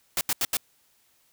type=noise bursts; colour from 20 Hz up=white; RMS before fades=-25 dBFS; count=4; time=0.17-0.57 s; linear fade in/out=2 ms; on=40 ms; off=80 ms; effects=white hiss -65 dBFS RMS until 1.32 s